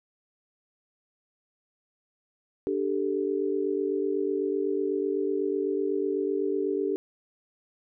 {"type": "chord", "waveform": "sine", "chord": "D suspended fourth", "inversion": "none", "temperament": "equal", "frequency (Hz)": [293.7, 392, 440], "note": ["D4", "G4", "A4"], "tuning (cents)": [0, 0, 0], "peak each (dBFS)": [-31, -27, -31], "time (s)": [2.67, 6.96], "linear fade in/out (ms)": 0, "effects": []}